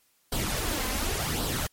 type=noise with flanger; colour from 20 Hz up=pink; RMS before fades=-29 dBFS; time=0.32-1.67 s; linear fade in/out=5 ms; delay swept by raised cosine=0.22 to 3.92 ms; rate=0.9 Hz; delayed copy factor=+0.6; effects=white hiss -67 dBFS RMS until 1.72 s + MP3 64 kbps